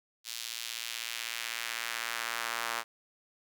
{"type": "tone with high-pass filter sweep", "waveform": "sawtooth", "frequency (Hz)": 116, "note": "A#2", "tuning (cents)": -8, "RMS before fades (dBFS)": -37, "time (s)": [0.24, 2.84], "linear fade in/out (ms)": 50, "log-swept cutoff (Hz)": [4000, 1100], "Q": 1.2, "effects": []}